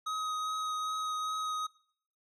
square tone with vibrato, 1261 Hz, D#6, 23 cents sharp, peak -33 dBFS, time 0.06-1.67 s, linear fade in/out 10 ms, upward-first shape triangle, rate 2.5 Hz, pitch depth 12 cents each way, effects noise-tail reverb RT60 0.6 s tail -21 dB re dry + low-pass 7000 Hz 12 dB/octave

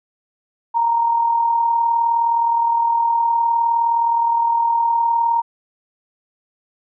sine tone with amplitude modulation, 930 Hz, A#5, 4 cents flat, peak -12 dBFS, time 0.74-5.42 s, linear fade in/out 20 ms, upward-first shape sine, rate 39.4 Hz, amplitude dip 45%, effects none

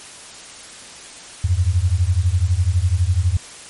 sine beating tone pair, 83.5 / 95.5 Hz, E2 / G2, +23 / -45 cents, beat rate 12 Hz, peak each -17 dBFS, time 1.44-3.37 s, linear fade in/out 5 ms, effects white hiss -38 dBFS RMS until 3.69 s + MP3 48 kbps

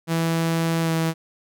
sawtooth tone with pitch glide, 164.81 to 162.82 Hz, E3 to E3, 0 to -21 cents, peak -16 dBFS, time 0.07-1.14 s, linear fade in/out 50 ms, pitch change -21 cents, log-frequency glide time 0.82-0.91 s, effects none

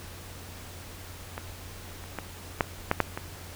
clicks, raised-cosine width 0.5 ms, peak -19 / -30 / -17 / -7 / -7 / -6 / -17 dBFS, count 7, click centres 1.379 / 2.04 / 2.187 / 2.608 / 2.914 / 3.003 / 3.175 s, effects added 89 Hz sine -45 dBFS peak until 3.55 s + pink hiss -45 dBFS RMS until 3.55 s

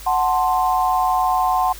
sine chord, F# diminished, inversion none, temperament equal, 740 / 880 / 1046.5 Hz, F#5 / A5 / C6, 0 / 0 / 0 cents, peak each -18 / -22 / -20 dBFS, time 0.06-1.73 s, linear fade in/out 10 ms, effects added 50 Hz sine -37 dBFS peak until 1.79 s + white hiss -39 dBFS RMS until 1.79 s

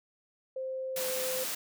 sine tone with pitch glide, 523.3 to 514.9 Hz, C5 to C5, 0 to -28 cents, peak -33 dBFS, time 0.56-1.44 s, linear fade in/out 5 ms, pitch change -28 cents, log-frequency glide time 0.95-1.04 s
white high-pass noise, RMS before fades -35 dBFS, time 0.96-1.55 s, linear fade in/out 5 ms, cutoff 140 Hz, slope 96 dB/octave
effects none

